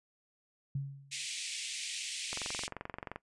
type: tone with exponential decay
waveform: sine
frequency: 138.59 Hz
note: C#3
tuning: in tune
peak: -30 dBFS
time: 0.75-1.26 s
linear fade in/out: 5 ms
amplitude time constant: 110 ms
type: band-pass noise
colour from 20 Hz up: pink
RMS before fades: -40 dBFS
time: 1.11-2.68 s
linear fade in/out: 20 ms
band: 2200 to 9400 Hz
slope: 48 dB/octave
type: click train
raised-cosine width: 0.5 ms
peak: -24 dBFS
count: 20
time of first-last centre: 2.33-3.16 s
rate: 22.9 Hz
effects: noise-tail reverb RT60 0.1 s tail -19 dB re dry + resampled to 24000 Hz